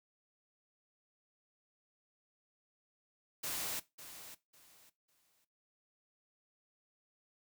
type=noise with echo; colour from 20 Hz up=white; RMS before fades=-39 dBFS; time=3.43-3.8 s; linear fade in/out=10 ms; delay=550 ms; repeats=3; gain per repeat=-12 dB; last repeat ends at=5.45 s; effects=noise-tail reverb RT60 0.2 s tail -17 dB re dry